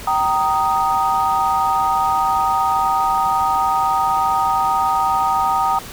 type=chord; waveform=sine; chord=Eb major; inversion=first; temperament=equal with one note detuned; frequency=775 / 932.3 / 1244.5 Hz; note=G5 / Bb5 / Eb6; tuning=-20 / 0 / 0 cents; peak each=-19 dBFS; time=0.07-5.79 s; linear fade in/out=5 ms; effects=pink hiss -34 dBFS RMS until 5.92 s